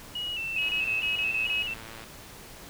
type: tone with vibrato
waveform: sine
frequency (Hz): 2787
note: F7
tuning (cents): -4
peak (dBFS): -30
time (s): 0.15-1.74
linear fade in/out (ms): 5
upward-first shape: square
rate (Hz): 2.3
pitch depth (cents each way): 70
type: tone bursts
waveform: sine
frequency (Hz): 2563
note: E7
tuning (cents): -49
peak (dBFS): -26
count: 7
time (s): 0.56-1.626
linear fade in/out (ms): 5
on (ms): 130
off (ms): 26
type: click train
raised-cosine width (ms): 0.3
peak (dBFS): -28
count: 160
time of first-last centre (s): 0.62-2.04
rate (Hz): 112
effects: pink hiss -46 dBFS RMS until 2.69 s